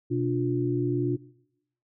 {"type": "tone cluster", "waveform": "sine", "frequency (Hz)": [126.3, 294.3, 355.1], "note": ["B2", "D4", "F4"], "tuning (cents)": [39, 4, 29], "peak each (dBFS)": -28, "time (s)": [0.1, 1.17], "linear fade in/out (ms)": 20, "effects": ["noise-tail reverb RT60 0.8 s tail -20 dB re dry"]}